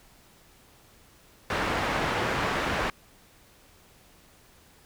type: low-pass noise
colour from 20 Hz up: white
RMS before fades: -28 dBFS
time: 1.5-2.9 s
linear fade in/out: 2 ms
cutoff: 1600 Hz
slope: 12 dB/octave
effects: pink hiss -57 dBFS RMS until 4.85 s